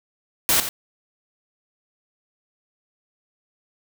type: noise with echo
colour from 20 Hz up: white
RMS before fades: -18 dBFS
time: 0.49-0.6 s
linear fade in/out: 0 ms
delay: 89 ms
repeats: 1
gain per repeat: -10 dB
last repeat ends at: 0.689 s
effects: none